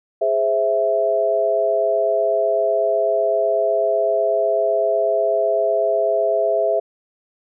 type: chord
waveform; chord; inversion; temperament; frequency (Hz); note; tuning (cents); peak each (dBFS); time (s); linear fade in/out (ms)
sine; Ab augmented; none; equal; 415.3 / 523.3 / 659.3; Ab4 / C5 / E5; 0 / 0 / 0; -22 / -23 / -17; 0.21-6.8; 10
effects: none